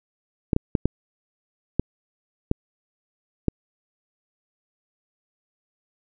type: clicks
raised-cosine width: 3 ms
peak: -6 dBFS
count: 7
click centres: 0.532 / 0.564 / 0.752 / 0.856 / 1.796 / 2.514 / 3.483 s
effects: none